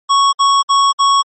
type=tone bursts; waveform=square; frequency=1108.7 Hz; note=C#6; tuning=in tune; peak=-9 dBFS; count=4; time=0.09-1.227 s; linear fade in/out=20 ms; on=240 ms; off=59 ms; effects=MP3 32 kbps